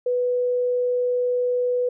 sine tone, 493.9 Hz, B4, in tune, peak -19 dBFS, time 0.06-1.89 s, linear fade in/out 5 ms, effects none

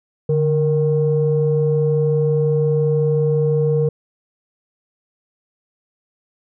sine tone pair together, 146.84 / 466.2 Hz, D3 / A#4, 0 / 0 cents, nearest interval octave + minor sixth, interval 2000 cents, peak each -16 dBFS, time 0.29-3.89 s, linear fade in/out 5 ms, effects tanh soft clip ceiling -7 dBFS

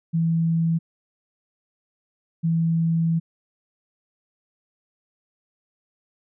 sine tone pair in turn, 164.81 / 164.81 Hz, E3 / E3, 0 / 0 cents, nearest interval unison, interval 0 cents, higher neither, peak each -18 dBFS, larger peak neither, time 0.13-0.79 / 2.43-3.2 s, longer second, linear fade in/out 20 ms, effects none

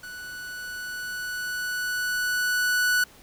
45% pulse tone with level ramp, 1480 Hz, F#6, in tune, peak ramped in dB -37 to -19 dBFS, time 0.03-3.04 s, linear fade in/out 5 ms, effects pink hiss -52 dBFS RMS until 3.22 s

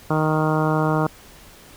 harmonic tone, 155.56 Hz, D#3, in tune, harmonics 1 / 2 / 3 / 4 / 5 / 6 / 7 / 8 / 9, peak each -21 / -24 / -26 / -27 / -28 / -29 / -29 / -30 / -31 dBFS, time 0.1-1.07 s, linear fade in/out 5 ms, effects pink hiss -46 dBFS RMS until 1.76 s

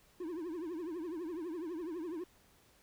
triangle tone with vibrato, 335.2 Hz, E4, 29 cents sharp, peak -36 dBFS, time 0.2-2.24 s, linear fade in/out 5 ms, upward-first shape triangle, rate 12 Hz, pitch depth 190 cents each way, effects pink hiss -66 dBFS RMS until 2.82 s

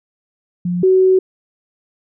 sine tone pair in turn, 177 / 375 Hz, F3 / F#4, +23 / +23 cents, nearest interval octave + minor second, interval 1300 cents, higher second, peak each -16 / -8 dBFS, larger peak second, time 0.65-0.83 / 0.83-1.19 s, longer second, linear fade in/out 5 ms, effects none

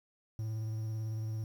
triangle tone with vibrato, 110 Hz, A2, in tune, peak -32 dBFS, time 0.39-1.44 s, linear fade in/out 0 ms, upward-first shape triangle, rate 18 Hz, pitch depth 28 cents each way, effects 10-bit

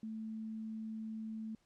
sine tone, 220 Hz, A3, in tune, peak -40 dBFS, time 0.03-1.55 s, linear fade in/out 2 ms, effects pink hiss -75 dBFS RMS until 1.65 s + low-pass 8000 Hz 12 dB/octave

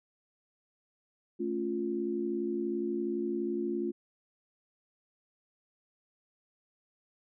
sine chord, A augmented, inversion none, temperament equal, 220 / 277.2 / 349.2 Hz, A3 / C#4 / E#4, 0 / 0 / 0 cents, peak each -36 / -37 / -32 dBFS, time 1.39-3.92 s, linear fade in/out 20 ms, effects none

